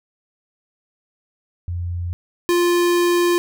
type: tone pair in turn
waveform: sine / square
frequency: 87.31 / 349.2 Hz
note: F2 / F4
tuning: 0 / 0 cents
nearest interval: 2 octaves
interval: 2400 cents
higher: second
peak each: -22 / -15 dBFS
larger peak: second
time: 1.68-2.13 / 2.49-3.38 s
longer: second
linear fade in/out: 0 ms
effects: none